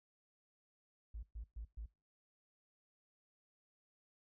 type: tone bursts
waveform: triangle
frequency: 54.5 Hz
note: A1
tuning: 16 cents flat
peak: -39 dBFS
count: 4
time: 1.14-1.86 s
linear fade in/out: 10 ms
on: 90 ms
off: 120 ms
effects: noise-tail reverb RT60 0.3 s tail -26 dB re dry + tanh soft clip ceiling -41 dBFS